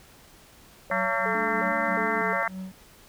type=tone with vibrato; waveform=sine; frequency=493.9 Hz; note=B4; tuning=in tune; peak=-31 dBFS; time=0.9-2.43 s; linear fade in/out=0 ms; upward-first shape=square; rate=1.4 Hz; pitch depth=220 cents each way
type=tone with tremolo; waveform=triangle; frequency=187.8 Hz; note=F#3; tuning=26 cents sharp; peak=-30 dBFS; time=0.91-2.72 s; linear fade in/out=5 ms; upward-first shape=sine; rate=3.1 Hz; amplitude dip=95%
type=harmonic tone; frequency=226.7 Hz; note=A#3; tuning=48 cents flat; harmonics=3 / 4 / 5 / 6 / 7 / 8 / 9; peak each=-32 / -32 / -32 / -32 / -32 / -32 / -32 dBFS; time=0.91-2.48 s; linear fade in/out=2 ms
type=chord; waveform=triangle; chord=G suspended second; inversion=none; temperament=equal; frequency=196 / 220 / 293.7 Hz; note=G3 / A3 / D4; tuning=0 / 0 / 0 cents; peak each=-38 / -33 / -35 dBFS; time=1.34-2.22 s; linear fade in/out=5 ms
effects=pink hiss -53 dBFS RMS until 3.08 s